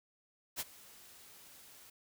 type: noise with ADSR envelope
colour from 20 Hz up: white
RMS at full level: -36 dBFS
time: 0.56-1.9 s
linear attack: 42 ms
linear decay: 32 ms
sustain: -21 dB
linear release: 5 ms
effects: none